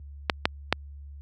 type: clicks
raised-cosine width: 0.3 ms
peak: -3 dBFS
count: 3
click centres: 0.298 / 0.455 / 0.726 s
effects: added 71 Hz sine -36 dBFS peak until 1.21 s + high-pass 80 Hz 12 dB/octave